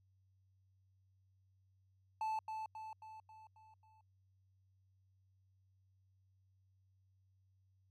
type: tone with echo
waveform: triangle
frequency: 875 Hz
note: A5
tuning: 10 cents flat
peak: -34 dBFS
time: 2.21-2.39 s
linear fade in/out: 2 ms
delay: 270 ms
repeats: 6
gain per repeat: -5 dB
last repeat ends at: 4.01 s
effects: added 95 Hz sine -70 dBFS peak until 7.9 s